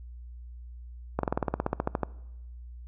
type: slowing click train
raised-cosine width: 1 ms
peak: -12 dBFS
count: 15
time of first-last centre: 1.19-2.033 s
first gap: 43 ms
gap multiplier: 1.05
effects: noise-tail reverb RT60 1.0 s tail -22 dB re dry + added 60 Hz sine -41 dBFS peak until 2.87 s